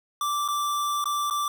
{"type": "tone with dropouts", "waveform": "square", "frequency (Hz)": 1171, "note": "D6", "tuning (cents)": -5, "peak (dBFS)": -25, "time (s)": [0.21, 1.48], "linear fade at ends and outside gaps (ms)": 2, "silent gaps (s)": [[0.479, 0.485], [1.042, 1.056], [1.3, 1.308]], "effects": ["9-bit"]}